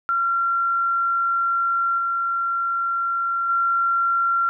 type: tone with level steps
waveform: sine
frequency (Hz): 1371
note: F6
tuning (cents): -32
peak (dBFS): -18 / -20 / -17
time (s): 0.09-4.49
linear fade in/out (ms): 0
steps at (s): 1.98 / 3.49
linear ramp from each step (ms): 5
effects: none